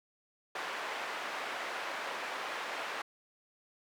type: band-pass noise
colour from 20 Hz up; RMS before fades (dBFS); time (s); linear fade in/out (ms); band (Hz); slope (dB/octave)
white; -39; 0.55-3.02; 5; 510 to 1800; 12
effects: none